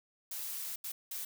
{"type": "noise bursts at uneven times", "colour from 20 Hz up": "blue", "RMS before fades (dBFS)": -40, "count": 3, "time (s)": [[0.31, 0.76], [0.84, 0.92], [1.11, 1.25]], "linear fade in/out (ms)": 5, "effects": []}